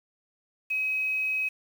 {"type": "tone with quantisation", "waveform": "sine", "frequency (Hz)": 2541, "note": "D#7", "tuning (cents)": 36, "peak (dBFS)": -25, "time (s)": [0.7, 1.49], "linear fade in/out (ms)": 10, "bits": 8, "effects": []}